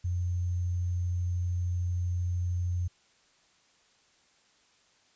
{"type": "tone with sample-and-hold", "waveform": "sine", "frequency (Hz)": 88.7, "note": "F2", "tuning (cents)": 27, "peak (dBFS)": -27, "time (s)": [0.04, 2.88], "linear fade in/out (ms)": 10, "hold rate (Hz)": 6300, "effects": ["white hiss -65 dBFS RMS until 5.15 s", "resampled to 16000 Hz"]}